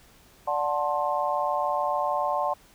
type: chord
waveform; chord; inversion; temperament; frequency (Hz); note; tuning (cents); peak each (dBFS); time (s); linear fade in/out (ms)
sine; D dominant seventh; none; just; 587.3 / 734.2 / 881 / 1057.2; D5 / F#5 / A5 / C6; 0 / -14 / +2 / +18; -29; 0.47-2.54; 10
effects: pink hiss -56 dBFS RMS until 2.74 s